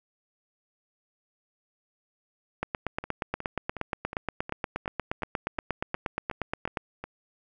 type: two click trains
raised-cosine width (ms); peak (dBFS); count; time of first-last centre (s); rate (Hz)
0.5; -21 / -13; 12 / 36; 3.04-7.04 / 2.63-6.772; 2.75 / 8.45
effects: none